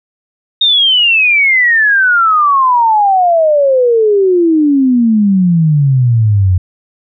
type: exponential sweep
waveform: sine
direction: down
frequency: 3721 to 88.7 Hz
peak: -6 dBFS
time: 0.61-6.58 s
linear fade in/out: 5 ms
effects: none